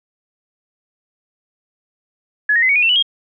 sine tone with pitch steps, 1697 / 1861.3 / 2042 / 2239 / 2456 / 2694 / 2955 / 3241 Hz, G#6 / A#6 / C7 / C#7 / D#7 / E7 / F#7 / G#7, +37 / -3 / -43 / +17 / -23 / +37 / -3 / -43 cents, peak -11 dBFS, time 2.49-3.026 s, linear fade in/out 5 ms, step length 67 ms, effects none

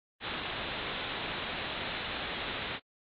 white low-pass noise, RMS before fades -38 dBFS, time 0.2-2.8 s, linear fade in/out 50 ms, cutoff 3900 Hz, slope 96 dB/octave, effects AAC 32 kbps

